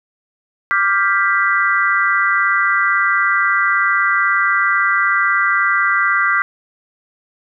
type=chord; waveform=sine; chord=G dominant seventh; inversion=second; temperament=equal with one note detuned; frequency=1174.7 / 1396.9 / 1580.7 / 1975.5 Hz; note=D6 / F6 / G6 / B6; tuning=0 / 0 / +14 / 0 cents; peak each=-18 dBFS; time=0.71-6.42 s; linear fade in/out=0 ms; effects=none